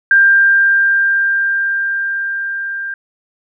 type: tone with level ramp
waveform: sine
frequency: 1591 Hz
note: G6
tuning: 25 cents sharp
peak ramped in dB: -5 to -20 dBFS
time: 0.11-2.94 s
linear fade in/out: 2 ms
effects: none